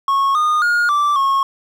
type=tone with pitch steps; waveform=triangle; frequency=1098 / 1225 / 1428 / 1169 / 1091 Hz; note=C#6 / D#6 / F6 / D6 / C#6; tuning=-17 / -27 / +38 / -8 / -28 cents; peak=-11 dBFS; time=0.08-1.43 s; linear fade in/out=2 ms; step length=270 ms; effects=8-bit